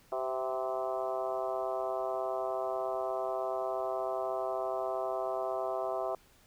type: harmonic tone with a mistuned harmonic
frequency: 129.1 Hz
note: C3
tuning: 23 cents flat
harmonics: 3 / 4 / 5 / 6 / 7 / 8 / 9 / 10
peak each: -39 / -40 / -34 / -40 / -48 / -42 / -45 / -48 dBFS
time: 0.12-6.15 s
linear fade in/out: 2 ms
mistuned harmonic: 5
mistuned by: +33 cents
effects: pink hiss -63 dBFS RMS until 6.46 s